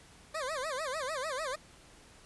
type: tone with vibrato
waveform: 20% pulse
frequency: 572 Hz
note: D5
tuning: 46 cents flat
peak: -29 dBFS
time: 0.34-1.56 s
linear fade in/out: 10 ms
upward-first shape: sine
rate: 6.7 Hz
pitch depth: 220 cents each way
effects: pink hiss -57 dBFS RMS until 2.25 s + resampled to 24000 Hz